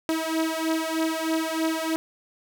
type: beating tone pair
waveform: sawtooth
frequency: 320 / 323.2 Hz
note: D#4 / E4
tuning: +49 / -34 cents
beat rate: 3.2 Hz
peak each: -23 / -23 dBFS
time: 0.09-1.96 s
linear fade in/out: 0 ms
effects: none